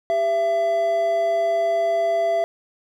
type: tone pair together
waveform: triangle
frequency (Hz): 398.3 / 669.9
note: G4 / E5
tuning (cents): +28 / +28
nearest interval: major sixth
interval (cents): 900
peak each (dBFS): -27 / -16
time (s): 0.1-2.44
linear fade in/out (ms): 0
effects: none